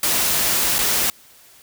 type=noise with dropouts; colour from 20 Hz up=white; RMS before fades=-19 dBFS; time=0.03-1.1 s; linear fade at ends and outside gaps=2 ms; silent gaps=0.784-0.788 s; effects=white hiss -49 dBFS RMS until 1.62 s